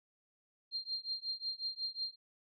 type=tone with tremolo; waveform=sine; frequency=4190 Hz; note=C8; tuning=2 cents sharp; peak=-33 dBFS; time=0.71-2.16 s; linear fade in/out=50 ms; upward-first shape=triangle; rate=5.5 Hz; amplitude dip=100%; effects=none